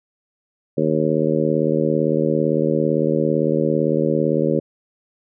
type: harmonic tone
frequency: 77.78 Hz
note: D#2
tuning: in tune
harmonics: 2 / 3 / 4 / 5 / 6 / 7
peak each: -23 / -23 / -23 / -23 / -23 / -23 dBFS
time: 0.77-4.6 s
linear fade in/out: 10 ms
effects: none